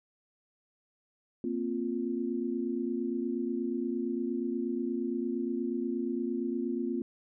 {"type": "chord", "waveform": "sine", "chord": "Bb suspended second", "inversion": "none", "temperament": "equal", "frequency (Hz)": [233.1, 261.6, 349.2], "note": ["Bb3", "C4", "F4"], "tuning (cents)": [0, 0, 0], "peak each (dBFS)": -34, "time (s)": [1.44, 7.02], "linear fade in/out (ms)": 2, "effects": []}